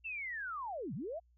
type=linear two-way sweep; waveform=sine; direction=down then up; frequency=2721 to 116.54 to 715 Hz; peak=-38 dBFS; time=0.04-1.2 s; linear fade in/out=20 ms; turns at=0.94 s; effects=added 60 Hz sine -65 dBFS peak until 1.37 s